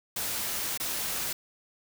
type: noise with dropouts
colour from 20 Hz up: white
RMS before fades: -32 dBFS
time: 0.16-1.33 s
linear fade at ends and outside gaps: 5 ms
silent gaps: 0.776-0.799 s
effects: none